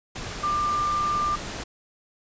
sine tone in noise, 1191 Hz, D6, 24 cents sharp, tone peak -22 dBFS, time 0.43-1.36 s, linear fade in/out 10 ms, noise pink, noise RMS -34 dBFS, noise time 0.15-1.64 s, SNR +9 dB, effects resampled to 16000 Hz

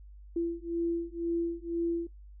sine beating tone pair, 337.1 / 339.1 Hz, E4 / E4, +39 / +49 cents, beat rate 2 Hz, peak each -32 / -32 dBFS, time 0.36-2.07 s, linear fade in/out 5 ms, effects noise-tail reverb RT60 0.1 s tail -17 dB re dry + added 50 Hz sine -47 dBFS peak until 2.4 s

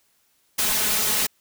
white noise with comb filter, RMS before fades -22 dBFS, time 0.58-1.27 s, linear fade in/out 10 ms, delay 4.7 ms, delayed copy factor +0.85, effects white hiss -65 dBFS RMS until 1.4 s

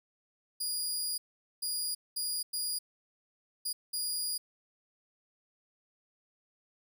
20% pulse tone bursts at uneven times, 4866 Hz, D#8, 39 cents flat, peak -26 dBFS, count 6, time 0.6-1.18 / 1.62-1.95 / 2.16-2.43 / 2.53-2.79 / 3.65-3.73 / 3.93-4.38 s, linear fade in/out 10 ms, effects none

